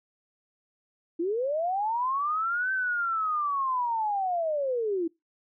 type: linear two-way sweep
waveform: sine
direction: up then down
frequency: 319.2 to 1553 to 319.2 Hz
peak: -25 dBFS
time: 1.19-5.08 s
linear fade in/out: 10 ms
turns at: 2.72 s
effects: noise-tail reverb RT60 0.2 s tail -24 dB re dry